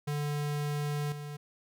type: tone with level steps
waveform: square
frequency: 146.83 Hz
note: D3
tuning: in tune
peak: -31 / -39 dBFS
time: 0.07-1.37 s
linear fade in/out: 10 ms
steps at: 1.12 s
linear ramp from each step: 2 ms
effects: none